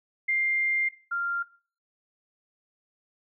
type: tone pair in turn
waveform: sine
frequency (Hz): 2100 / 1391.5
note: C7 / F6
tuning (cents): +6 / -7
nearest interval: perfect fifth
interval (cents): 713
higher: first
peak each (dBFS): -23 / -26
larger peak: first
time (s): 0.28-0.89 / 1.11-1.43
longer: first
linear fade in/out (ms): 10
effects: noise-tail reverb RT60 0.4 s tail -17 dB re dry